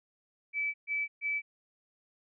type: tone bursts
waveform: sine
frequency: 2305 Hz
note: D7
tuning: 33 cents flat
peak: -29 dBFS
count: 3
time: 0.53-1.42 s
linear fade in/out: 50 ms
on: 210 ms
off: 130 ms
effects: none